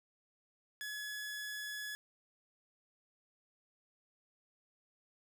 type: tone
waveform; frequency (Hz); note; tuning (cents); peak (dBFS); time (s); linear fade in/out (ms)
sawtooth; 1697; G#6; +37; -37; 0.81-1.95; 0
effects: none